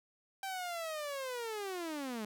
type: linear sweep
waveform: sawtooth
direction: down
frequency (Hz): 784 to 205.4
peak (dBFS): -34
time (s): 0.43-2.25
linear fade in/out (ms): 2
effects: none